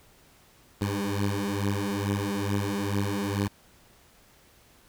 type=beating tone pair; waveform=15% pulse; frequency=99.3 / 101.6 Hz; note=G2 / G#2; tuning=+23 / -38 cents; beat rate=2.3 Hz; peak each=-23 dBFS; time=0.81-3.48 s; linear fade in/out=5 ms; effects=pink hiss -58 dBFS RMS until 4.88 s